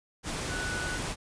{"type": "tone in noise", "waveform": "sine", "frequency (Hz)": 1480, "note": "F#6", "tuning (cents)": 0, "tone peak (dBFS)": -34, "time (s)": [0.48, 1], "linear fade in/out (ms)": 50, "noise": "pink", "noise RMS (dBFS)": -34, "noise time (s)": [0.23, 1.16], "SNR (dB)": -3, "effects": ["resampled to 22050 Hz"]}